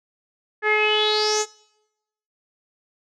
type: tone with low-pass filter sweep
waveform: sawtooth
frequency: 425.9 Hz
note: G#4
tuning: 44 cents sharp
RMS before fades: -20 dBFS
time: 0.62-1.46 s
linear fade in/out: 50 ms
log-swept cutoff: 1800 to 7100 Hz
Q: 8.6
effects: noise-tail reverb RT60 0.9 s tail -23 dB re dry